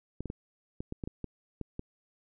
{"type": "clicks", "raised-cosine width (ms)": 3, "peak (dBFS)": -23, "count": 10, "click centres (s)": [0.206, 0.257, 0.301, 0.805, 0.924, 1.038, 1.075, 1.243, 1.613, 1.794], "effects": []}